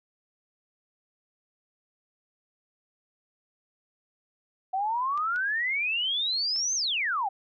sine exponential two-way sweep, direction up then down, 740 to 6430 to 740 Hz, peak -25 dBFS, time 4.73-7.29 s, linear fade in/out 10 ms, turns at 6.75 s
clicks, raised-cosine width 0.2 ms, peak -29 dBFS, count 3, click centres 5.176 / 5.361 / 6.561 s
effects none

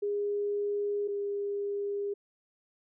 sine tone pair in turn, 409.3 / 404.6 Hz, G#4 / G#4, -25 / -45 cents, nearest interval unison, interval 20 cents, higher first, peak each -28 / -30 dBFS, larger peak first, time 0.02-1.08 / 1.08-2.14 s, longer neither, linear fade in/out 10 ms, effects none

